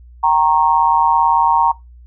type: tone with amplitude modulation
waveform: sine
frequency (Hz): 932.3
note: A#5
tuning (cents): 0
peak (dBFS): -6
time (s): 0.23-1.72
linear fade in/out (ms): 10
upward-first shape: sine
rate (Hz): 158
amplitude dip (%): 95
effects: noise-tail reverb RT60 0.2 s tail -20 dB re dry + added 60 Hz sine -38 dBFS peak until 2.06 s